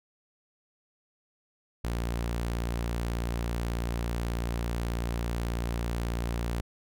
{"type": "tone", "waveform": "sawtooth", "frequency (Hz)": 58.3, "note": "A#1", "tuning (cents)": 1, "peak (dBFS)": -25, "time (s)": [1.84, 6.61], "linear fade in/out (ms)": 5, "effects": []}